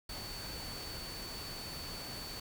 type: tone in noise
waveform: sine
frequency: 4491 Hz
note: C#8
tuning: 22 cents sharp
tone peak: -45 dBFS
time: 0.09-2.4 s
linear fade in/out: 5 ms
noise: pink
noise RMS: -45 dBFS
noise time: 0.09-2.4 s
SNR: -3 dB
effects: none